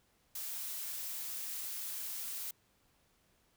blue noise, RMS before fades -41 dBFS, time 0.35-2.51 s, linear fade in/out 5 ms, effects pink hiss -72 dBFS RMS until 3.56 s

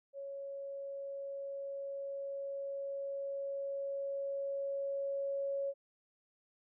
sine tone with level ramp, 554.4 Hz, C#5, in tune, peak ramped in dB -41 to -33 dBFS, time 0.13-5.74 s, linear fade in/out 50 ms, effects none

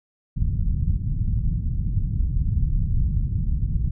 pink low-pass noise, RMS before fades -22 dBFS, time 0.36-3.91 s, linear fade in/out 10 ms, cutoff 150 Hz, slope 24 dB/octave, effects none

